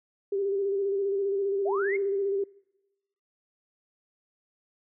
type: tone with vibrato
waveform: sine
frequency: 395.7 Hz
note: G4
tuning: 16 cents sharp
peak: -25 dBFS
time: 0.32-2.44 s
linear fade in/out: 5 ms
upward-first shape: square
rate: 15 Hz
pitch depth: 32 cents each way
type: linear sweep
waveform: sine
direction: up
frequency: 561 to 2217 Hz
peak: -30 dBFS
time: 1.65-1.97 s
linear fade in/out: 10 ms
effects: noise-tail reverb RT60 1.0 s tail -25 dB re dry